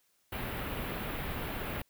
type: band-stop noise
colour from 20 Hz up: pink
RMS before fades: -37 dBFS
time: 0.32-1.82 s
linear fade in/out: 5 ms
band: 3200 to 13000 Hz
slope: 24 dB/octave
effects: white hiss -72 dBFS RMS until 1.89 s